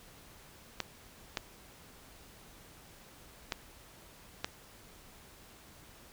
clicks, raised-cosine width 0.2 ms, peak -15 dBFS, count 4, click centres 0.803 / 1.372 / 3.522 / 4.445 s, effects pink hiss -56 dBFS RMS until 6.12 s

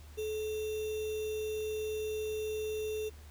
sine tone with sample-and-hold, 431.2 Hz, A4, 35 cents flat, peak -33 dBFS, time 0.17-3.1 s, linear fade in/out 20 ms, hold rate 3150 Hz, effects added 74 Hz sine -49 dBFS peak until 3.3 s + pink hiss -59 dBFS RMS until 3.3 s

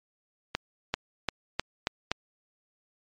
accelerating click train, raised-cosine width 0.2 ms, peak -8 dBFS, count 6, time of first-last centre 0.55-2.116 s, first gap 390 ms, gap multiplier 0.89, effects low-pass 5000 Hz 12 dB/octave + MP3 64 kbps

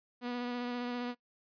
sawtooth tone with vibrato, 244 Hz, B3, 21 cents flat, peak -31 dBFS, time 0.21-1.15 s, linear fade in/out 50 ms, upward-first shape sine, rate 15 Hz, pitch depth 16 cents each way, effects noise-tail reverb RT60 0.1 s tail -20 dB re dry + resampled to 11025 Hz

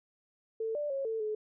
sine tone with pitch steps, 446.2 / 589 / 546 / 446.5 / 428.1 Hz, A4 / D5 / C#5 / A4 / A4, +24 / +5 / -26 / +25 / -47 cents, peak -31 dBFS, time 0.6-1.35 s, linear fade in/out 5 ms, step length 150 ms, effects none

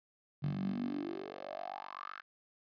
10% pulse tone with high-pass filter sweep, 47.82 Hz, G1, 42 cents flat, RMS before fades -40 dBFS, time 0.42-2.22 s, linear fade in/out 20 ms, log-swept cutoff 140 to 1500 Hz, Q 7.6, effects resampled to 11025 Hz

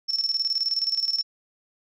sine tone with tremolo, 5400 Hz, E8, 41 cents sharp, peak -20 dBFS, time 0.08-1.23 s, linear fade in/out 20 ms, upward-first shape square, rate 19 Hz, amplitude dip 70%, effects none

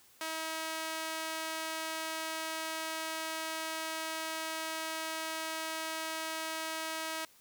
sawtooth tone with high-pass filter, 320 Hz, D#4, 49 cents sharp, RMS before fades -38 dBFS, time 0.21-7.25 s, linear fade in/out 2 ms, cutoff 830 Hz, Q 0.58, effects white hiss -62 dBFS RMS until 7.4 s

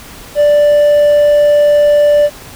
triangle tone with hard clipping, 587.3 Hz, D5, in tune, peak -6 dBFS, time 0.35-2.3 s, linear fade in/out 50 ms, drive 5 dB, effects pink hiss -33 dBFS RMS until 2.55 s

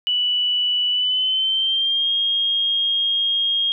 sine tone with pitch glide, 2960 to 3247 Hz, F#7 to G#7, 0 to -40 cents, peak -17 dBFS, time 0.07-3.72 s, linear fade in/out 0 ms, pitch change +160 cents, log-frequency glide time 0.9-2.11 s, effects none

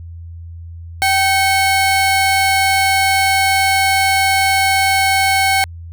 35% pulse tone pair together, 775.6 / 2200 Hz, G5 / C#7, -19 / -14 cents, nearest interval octave + tritone, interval 1805 cents, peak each -12 / -14 dBFS, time 1.02-5.64 s, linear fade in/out 0 ms, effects added 84 Hz sine -29 dBFS peak until 5.92 s

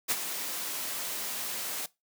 white noise with ADSR envelope, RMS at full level -26 dBFS, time 0.08-1.86 s, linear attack 27 ms, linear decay 43 ms, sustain -9 dB, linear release 4 ms, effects noise-tail reverb RT60 0.2 s tail -20 dB re dry + high-pass 200 Hz 12 dB/octave

